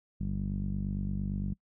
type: tone with low-pass filter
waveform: sawtooth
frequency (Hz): 48.79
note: G1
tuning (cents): -7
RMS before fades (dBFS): -33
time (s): 0.2-1.54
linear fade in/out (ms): 10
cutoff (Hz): 190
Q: 4.4
effects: noise-tail reverb RT60 0.1 s tail -25 dB re dry